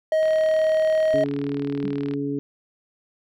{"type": "tone", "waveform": "triangle", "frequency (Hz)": 630, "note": "D#5", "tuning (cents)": 21, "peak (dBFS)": -15, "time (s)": [0.12, 1.24], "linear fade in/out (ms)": 2}
{"type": "click train", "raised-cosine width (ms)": 0.3, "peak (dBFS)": -23, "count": 75, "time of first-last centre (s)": [0.23, 2.137], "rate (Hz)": 38.8}
{"type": "harmonic tone", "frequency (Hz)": 141.3, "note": "C#3", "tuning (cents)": 34, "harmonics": [1, 2, 3], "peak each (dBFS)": [-32, -25, -30], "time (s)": [1.14, 2.39], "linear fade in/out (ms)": 0}
{"type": "tone with exponential decay", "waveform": "sine", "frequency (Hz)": 196, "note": "G3", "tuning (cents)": 0, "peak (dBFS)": -24, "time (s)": [1.84, 2.04], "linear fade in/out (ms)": 2, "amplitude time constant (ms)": 43}
{"effects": []}